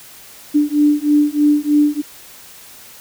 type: beating tone pair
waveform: sine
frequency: 293.7 / 296.9 Hz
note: D4 / D4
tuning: 0 / +19 cents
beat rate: 3.2 Hz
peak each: -14 dBFS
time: 0.54-2.02 s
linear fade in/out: 20 ms
effects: white hiss -40 dBFS RMS until 3 s